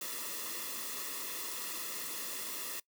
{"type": "noise with comb filter", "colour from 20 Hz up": "white", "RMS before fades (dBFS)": -40, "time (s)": [0.01, 2.8], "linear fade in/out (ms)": 5, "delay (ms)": 1.3, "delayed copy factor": -0.7, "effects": ["noise-tail reverb RT60 0.1 s tail -22 dB re dry", "high-pass 200 Hz 12 dB/octave"]}